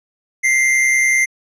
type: tone pair together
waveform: square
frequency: 1962.8 / 2093 Hz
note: B6 / C7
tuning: -11 / 0 cents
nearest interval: minor second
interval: 111 cents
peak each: -23 / -13 dBFS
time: 0.43-1.26 s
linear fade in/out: 20 ms
effects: low-pass 10000 Hz 12 dB/octave